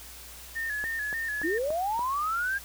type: tone with vibrato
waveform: sine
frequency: 1760 Hz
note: A6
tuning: in tune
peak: -29 dBFS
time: 0.55-1.59 s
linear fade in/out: 20 ms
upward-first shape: square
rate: 3.4 Hz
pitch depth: 59 cents each way
type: click train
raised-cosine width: 1 ms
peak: -26 dBFS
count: 5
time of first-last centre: 0.84-1.993 s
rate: 3.47 Hz
type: linear sweep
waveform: sine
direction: up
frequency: 293.7 to 1639 Hz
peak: -26 dBFS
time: 1.43-2.59 s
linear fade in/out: 20 ms
effects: added 60 Hz sine -50 dBFS peak until 2.64 s + white hiss -46 dBFS RMS until 2.64 s